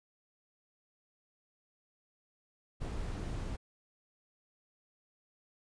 brown noise, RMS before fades -38 dBFS, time 2.8-3.57 s, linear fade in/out 20 ms, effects resampled to 22050 Hz

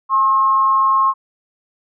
sine tone with amplitude modulation, 1072 Hz, C6, 42 cents sharp, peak -9 dBFS, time 0.09-1.14 s, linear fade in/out 50 ms, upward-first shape sine, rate 220 Hz, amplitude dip 45%, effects none

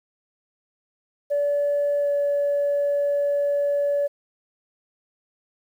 sine tone with pitch glide, 576 to 572.4 Hz, D5 to D5, -34 to -45 cents, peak -18 dBFS, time 1.3-4.08 s, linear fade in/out 20 ms, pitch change -11 cents, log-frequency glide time 2-2.08 s, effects tanh soft clip ceiling -16 dBFS + 9-bit

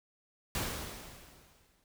pink noise with exponential decay, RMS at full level -33 dBFS, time 0.55-1.84 s, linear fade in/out 1 ms, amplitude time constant 280 ms, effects none

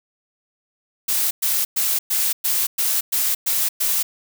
blue noise bursts, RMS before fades -20 dBFS, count 9, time 1.08-4.03 s, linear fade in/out 10 ms, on 230 ms, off 110 ms, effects none

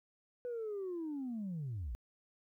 sine linear sweep, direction down, 496.3 to 48.78 Hz, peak -36 dBFS, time 0.45-1.95 s, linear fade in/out 0 ms, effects tanh soft clip ceiling -35 dBFS + 13-bit

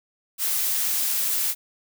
blue noise, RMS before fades -24 dBFS, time 0.38-1.55 s, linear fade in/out 50 ms, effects none

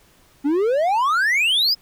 triangle exponential sweep, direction up, 271.6 to 5200 Hz, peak -14 dBFS, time 0.44-1.75 s, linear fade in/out 20 ms, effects pink hiss -55 dBFS RMS until 1.81 s

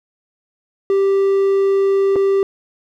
triangle tone with dropouts, 392 Hz, G4, in tune, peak -10 dBFS, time 0.9-2.43 s, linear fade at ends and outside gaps 1 ms, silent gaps 2.158-2.162 s, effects none

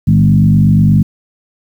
sine tone with frequency modulation, 158.4 Hz, D#3, 31 cents sharp, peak -5 dBFS, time 0.07-1.03 s, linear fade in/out 10 ms, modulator 48.4 Hz, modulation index 1.3, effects 7-bit

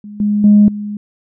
sine tone with level steps, 207.5 Hz, G#3, 1 cent flat, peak -28 / -11 / -3 / -20 dBFS, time 0.04-0.97 s, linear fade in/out 2 ms, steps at 0.2 / 0.44 / 0.68 s, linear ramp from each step 2 ms, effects tanh soft clip ceiling 0 dBFS

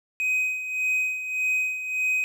triangle tone with tremolo, 2515 Hz, D#7, 18 cents sharp, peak -19 dBFS, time 0.2-2.24 s, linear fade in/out 0 ms, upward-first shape sine, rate 1.7 Hz, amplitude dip 65%, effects none

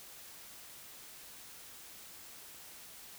silence, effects white hiss -52 dBFS RMS until 3.18 s

